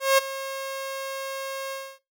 sawtooth tone with ADSR envelope, 540 Hz, C#5, 45 cents flat, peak -10 dBFS, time 0-1.99 s, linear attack 180 ms, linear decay 15 ms, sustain -16 dB, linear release 270 ms, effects noise-tail reverb RT60 0.2 s tail -18 dB re dry

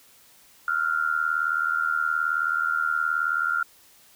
sine tone with amplitude modulation, 1396.9 Hz, F6, in tune, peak -18 dBFS, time 0.68-3.63 s, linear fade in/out 2 ms, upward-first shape sine, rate 78.9 Hz, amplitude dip 85%, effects white hiss -55 dBFS RMS until 4.15 s

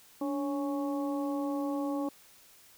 harmonic tone with a mistuned harmonic, 277.2 Hz, C#4, in tune, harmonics 1 / 2 / 3 / 4, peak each -31 / -37 / -41 / -43 dBFS, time 0.21-2.09 s, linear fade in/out 5 ms, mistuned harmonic 1, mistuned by +65 cents, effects white hiss -58 dBFS RMS until 2.77 s

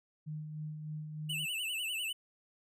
sine tone with tremolo, 153.3 Hz, D#3, 25 cents flat, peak -37 dBFS, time 0.26-1.46 s, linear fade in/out 20 ms, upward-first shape sine, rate 3.3 Hz, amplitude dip 40%
square tone with vibrato, 2794 Hz, F7, in tune, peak -35 dBFS, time 1.29-2.13 s, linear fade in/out 10 ms, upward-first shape sine, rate 10 Hz, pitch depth 130 cents each way
effects none

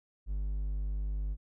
triangle tone, 50.1 Hz, G1, 38 cents sharp, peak -29 dBFS, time 0.26-1.37 s, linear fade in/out 50 ms, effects none

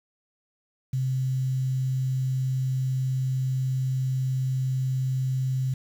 sine tone with quantisation, 130.81 Hz, C3, in tune, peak -23 dBFS, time 0.93-5.74 s, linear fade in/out 5 ms, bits 8, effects none

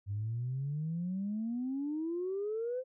sine exponential sweep, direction up, 97.8 to 523.3 Hz, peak -32 dBFS, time 0.06-2.84 s, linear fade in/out 50 ms, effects tanh soft clip ceiling -28 dBFS

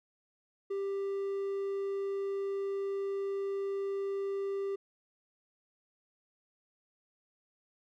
triangle tone, 394.4 Hz, G4, 11 cents sharp, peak -30 dBFS, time 0.7-4.76 s, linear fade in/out 10 ms, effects none

